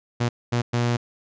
sawtooth tone bursts at uneven times, 120.1 Hz, B2, 48 cents flat, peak -16 dBFS, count 3, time 0.2-0.29 / 0.52-0.62 / 0.73-0.97 s, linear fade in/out 10 ms, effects resampled to 16000 Hz

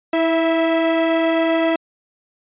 45% pulse tone pair together, 325.8 / 659.3 Hz, E4 / E5, -20 / 0 cents, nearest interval octave, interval 1220 cents, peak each -18 dBFS, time 0.13-1.76 s, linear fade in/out 5 ms, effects resampled to 8000 Hz

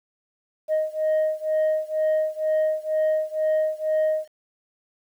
sine beating tone pair, 622.3 / 624.4 Hz, D#5 / D#5, 0 / +6 cents, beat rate 2.1 Hz, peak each -21 / -22 dBFS, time 0.68-4.28 s, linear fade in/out 50 ms, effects tanh soft clip ceiling -17 dBFS + 9-bit

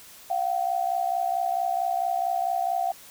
sine tone pair together, 698.5 / 763 Hz, F5 / G5, 0 / -47 cents, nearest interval major second, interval 153 cents, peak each -26 dBFS, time 0.3-2.92 s, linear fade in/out 5 ms, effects white hiss -48 dBFS RMS until 3.1 s

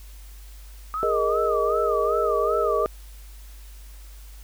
sine tone with vibrato, 1227 Hz, D#6, 25 cents flat, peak -25 dBFS, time 0.94-2.86 s, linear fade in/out 0 ms, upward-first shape sine, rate 2.6 Hz, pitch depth 130 cents each way
sine chord, Ab suspended second, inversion none, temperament just, 415.3 / 467.2 / 623 Hz, Ab4 / Bb4 / Eb5, 0 / +4 / +2 cents, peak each -25 dBFS, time 1.03-2.86 s, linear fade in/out 0 ms
effects added 50 Hz sine -40 dBFS peak until 4.43 s + white hiss -52 dBFS RMS until 4.43 s

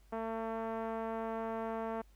5% pulse tone with low-pass filter, 224.7 Hz, A3, 37 cents sharp, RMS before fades -38 dBFS, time 0.12-2.02 s, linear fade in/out 10 ms, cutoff 770 Hz, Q 1.1, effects added 50 Hz sine -59 dBFS peak until 2.15 s + pink hiss -71 dBFS RMS until 2.15 s

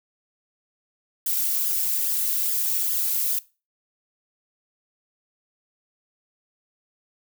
violet noise with flanger, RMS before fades -24 dBFS, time 1.26-3.39 s, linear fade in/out 5 ms, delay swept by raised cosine 0.59 to 2.79 ms, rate 2.4 Hz, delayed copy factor +0.85, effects noise-tail reverb RT60 0.3 s tail -20 dB re dry

